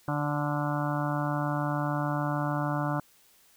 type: harmonic tone with a mistuned harmonic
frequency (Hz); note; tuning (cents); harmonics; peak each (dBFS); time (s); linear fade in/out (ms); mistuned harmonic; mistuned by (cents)
146.83; D3; 0; 1 / 2 / 4 / 5 / 6 / 7 / 8 / 9 / 10; -30 / -33 / -36 / -37 / -38 / -38 / -39 / -40 / -40; 0.08-3; 2; 10; -25
effects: white hiss -61 dBFS RMS until 3.56 s

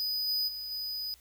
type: tone with level steps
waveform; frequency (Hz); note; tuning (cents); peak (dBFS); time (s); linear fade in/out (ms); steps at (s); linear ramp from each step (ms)
square; 4978; D#8; 0; -30 / -28 / -37 / -34; 0-1.14; 0; 0.27 / 0.47 / 0.7; 20
effects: added 60 Hz sine -62 dBFS peak until 1.2 s + white hiss -61 dBFS RMS until 1.2 s

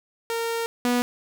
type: tone pair in turn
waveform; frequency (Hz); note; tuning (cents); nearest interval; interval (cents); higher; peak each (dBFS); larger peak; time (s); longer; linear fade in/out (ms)
sawtooth; 460.6 / 244.5; A#4 / B3; -21 / -17; major seventh; 1096; first; -21 / -16; second; 0.3-0.66 / 0.85-1.02; first; 0
effects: none

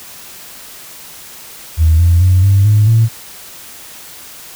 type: tone with pitch steps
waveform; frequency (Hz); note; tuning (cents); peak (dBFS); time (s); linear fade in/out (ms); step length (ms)
sine; 80 / 85.74 / 91.9 / 98.49 / 105.56 / 113.14; D#2 / F2 / F#2 / G2 / G#2 / A2; +49 / -31 / -11 / +9 / +29 / +49; -5; 1.77-3.09; 50; 220
effects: tanh soft clip ceiling -1 dBFS + white hiss -34 dBFS RMS until 4.55 s

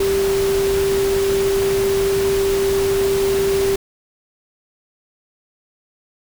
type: tone in noise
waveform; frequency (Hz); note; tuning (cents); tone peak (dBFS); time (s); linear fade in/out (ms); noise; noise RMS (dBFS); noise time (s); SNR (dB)
sine; 392; G4; 0; -15; 0-3.76; 5; pink; -26; 0-3.76; +8
effects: none

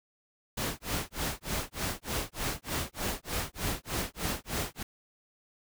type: noise with tremolo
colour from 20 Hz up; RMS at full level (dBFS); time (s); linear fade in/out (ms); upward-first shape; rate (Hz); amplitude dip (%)
pink; -31; 0.57-4.83; 5; sine; 3.3; 100
effects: none

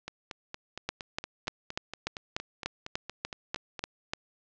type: two click trains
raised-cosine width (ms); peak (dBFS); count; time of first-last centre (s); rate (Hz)
0.2; -20 / -13; 17 / 12; 0.08-3.792 / 0.89-4.135; 4.31 / 3.39
effects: low-pass 6000 Hz 12 dB/octave

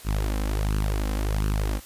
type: tone with flanger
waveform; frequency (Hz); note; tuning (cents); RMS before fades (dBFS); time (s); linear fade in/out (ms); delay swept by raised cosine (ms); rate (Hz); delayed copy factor
sawtooth; 51.7; G#1; -7; -25; 0.04-1.81; 50; 0.68 to 3.88; 1.4; +0.7
effects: white hiss -46 dBFS RMS until 1.85 s + resampled to 32000 Hz

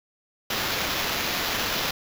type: noise with sample-and-hold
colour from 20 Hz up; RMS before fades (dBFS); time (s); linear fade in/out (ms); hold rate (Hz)
blue; -27; 0.5-1.91; 5; 8820
effects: none

